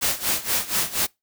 white noise with tremolo, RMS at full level -21 dBFS, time 0.01-1.07 s, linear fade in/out 20 ms, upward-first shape sine, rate 4.2 Hz, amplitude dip 85%, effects noise-tail reverb RT60 0.2 s tail -25 dB re dry

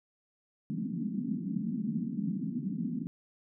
pink band-pass noise, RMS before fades -34 dBFS, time 0.7-3.07 s, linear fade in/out 0 ms, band 170 to 260 Hz, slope 48 dB/octave, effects none

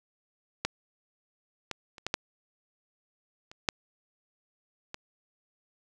clicks, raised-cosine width 0.2 ms, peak -10 / -16 / -29 / -14 / -9 / -29 / -7 / -20 dBFS, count 8, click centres 0.65 / 1.713 / 1.982 / 2.066 / 2.141 / 3.515 / 3.688 / 4.944 s, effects none

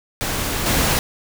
pink noise with level steps, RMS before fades -23 / -18 dBFS, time 0.21-0.99 s, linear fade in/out 0 ms, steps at 0.66 s, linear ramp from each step 2 ms, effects none

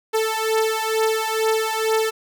sawtooth beating tone pair, 440 / 442.2 Hz, A4 / A4, 0 / +9 cents, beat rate 2.2 Hz, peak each -18 dBFS, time 0.13-2.11 s, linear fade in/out 20 ms, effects none

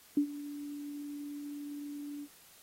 sine tone with ADSR envelope, 289.7 Hz, D4, 24 cents flat, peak -22 dBFS, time 0.17-2.28 s, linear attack 4 ms, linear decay 87 ms, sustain -17 dB, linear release 54 ms, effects white hiss -59 dBFS RMS until 2.62 s + AAC 48 kbps

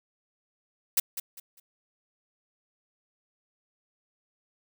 blue noise with echo, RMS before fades -22 dBFS, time 0.97-1 s, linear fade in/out 5 ms, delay 200 ms, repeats 3, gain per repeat -11 dB, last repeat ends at 1.6 s, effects none

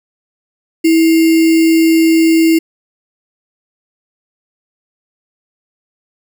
sine tone with sample-and-hold, 325.7 Hz, E4, 21 cents flat, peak -6 dBFS, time 0.84-2.59 s, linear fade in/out 10 ms, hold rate 2450 Hz, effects none

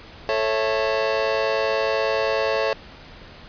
sawtooth chord, A major, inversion none, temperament just, 440 / 550 / 660 Hz, A4 / C#5 / E5, 0 / -14 / +2 cents, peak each -20 / -19 / -21 dBFS, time 0.29-2.73 s, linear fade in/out 0 ms, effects pink hiss -43 dBFS RMS until 3.48 s + resampled to 11025 Hz

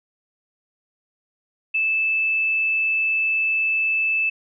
sine tone, 2628 Hz, E7, 6 cents flat, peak -18 dBFS, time 1.74-4.3 s, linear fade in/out 10 ms, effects none

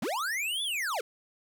square linear two-way sweep, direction up then down, 159 to 3520 to 397.7 Hz, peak -30 dBFS, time 0.02-1.01 s, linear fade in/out 5 ms, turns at 0.63 s, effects 11-bit

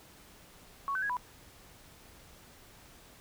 sine tone with pitch steps, 1111 / 1527 / 1655 / 990 Hz, C#6 / G6 / G#6 / B5, +4 / -46 / -6 / +4 cents, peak -30 dBFS, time 0.88-1.168 s, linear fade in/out 0 ms, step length 72 ms, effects pink hiss -56 dBFS RMS until 3.2 s

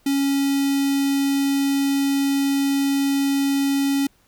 square tone with notch filter, 277.2 Hz, C#4, in tune, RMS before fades -20 dBFS, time 0.06-4.07 s, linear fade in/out 5 ms, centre 1100 Hz, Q 0.68, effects pink hiss -60 dBFS RMS until 4.27 s

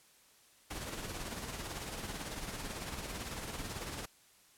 pink noise with tremolo, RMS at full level -40 dBFS, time 0.7-4.06 s, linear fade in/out 10 ms, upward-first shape sine, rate 18 Hz, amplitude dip 45%, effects white hiss -64 dBFS RMS until 4.57 s + low-pass 12000 Hz 12 dB/octave

